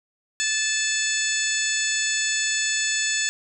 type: harmonic tone with a mistuned harmonic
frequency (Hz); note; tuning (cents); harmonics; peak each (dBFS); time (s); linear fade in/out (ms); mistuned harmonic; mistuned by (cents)
873; A5; -14; 2 / 3 / 4 / 5 / 6 / 7 / 8 / 9; -27 / -29 / -30 / -32 / -34 / -34 / -28 / -30; 0.4-3.29; 0; 7; +80
effects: none